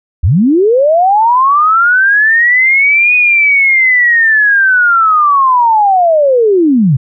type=linear two-way sweep; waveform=sine; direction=up then down; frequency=63 to 2489 to 118.5 Hz; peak=-5 dBFS; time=0.23-6.97 s; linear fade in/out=10 ms; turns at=3.15 s; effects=none